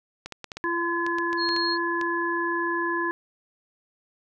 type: clicks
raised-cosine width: 0.2 ms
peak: -18 dBFS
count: 11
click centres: 0.26 / 0.323 / 0.443 / 0.518 / 0.57 / 1.065 / 1.185 / 1.33 / 1.49 / 1.564 / 2.013 s
type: harmonic tone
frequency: 340.8 Hz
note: F4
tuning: 42 cents flat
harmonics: 1 / 3 / 5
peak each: -28 / -28 / -28 dBFS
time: 0.64-3.11 s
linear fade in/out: 0 ms
type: tone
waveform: sine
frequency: 4271 Hz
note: C8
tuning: 35 cents sharp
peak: -26 dBFS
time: 1.37-1.78 s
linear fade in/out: 50 ms
effects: none